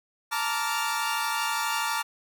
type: chord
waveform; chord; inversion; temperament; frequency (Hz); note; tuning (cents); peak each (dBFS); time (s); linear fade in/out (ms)
sawtooth; Bb major seventh; third; equal with one note detuned; 880 / 932.3 / 1163.9 / 1396.9; A5 / Bb5 / D6 / F6; 0 / 0 / -16 / 0; -28; 0.31-2.03; 20
effects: none